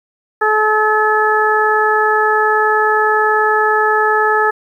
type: harmonic tone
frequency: 429.7 Hz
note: A4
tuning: 41 cents flat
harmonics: 1 / 2 / 3 / 4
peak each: -16 / -16 / -16 / -16 dBFS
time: 0.41-4.51 s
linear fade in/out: 10 ms
effects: 8-bit